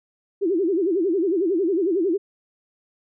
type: tone with vibrato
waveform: sine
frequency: 360.4 Hz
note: F#4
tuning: 45 cents flat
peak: -18 dBFS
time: 0.41-2.18 s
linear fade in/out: 20 ms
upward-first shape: sine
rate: 11 Hz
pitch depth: 210 cents each way
effects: none